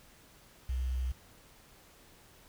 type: tone with quantisation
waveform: sine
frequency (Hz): 63.5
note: B1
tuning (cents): +49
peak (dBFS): -30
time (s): 0.69-1.12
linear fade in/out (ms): 5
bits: 9
effects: pink hiss -59 dBFS RMS until 2.48 s